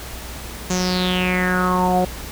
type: tone with low-pass filter sweep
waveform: sawtooth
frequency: 182.3 Hz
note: F#3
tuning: 25 cents flat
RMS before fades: -19 dBFS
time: 0.7-2.05 s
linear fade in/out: 5 ms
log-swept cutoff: 6800 to 630 Hz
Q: 6.9
effects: added 60 Hz sine -34 dBFS peak until 2.31 s + pink hiss -34 dBFS RMS until 2.31 s